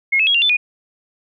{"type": "tone with pitch steps", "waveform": "sine", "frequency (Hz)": [2159, 2597, 3306, 2777, 3514, 2458], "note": ["C#7", "E7", "G#7", "F7", "A7", "D#7"], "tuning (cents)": [-46, -26, -9, -10, -3, -22], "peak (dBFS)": -12, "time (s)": [0.12, 0.57], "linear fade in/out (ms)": 10, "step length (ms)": 75, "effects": []}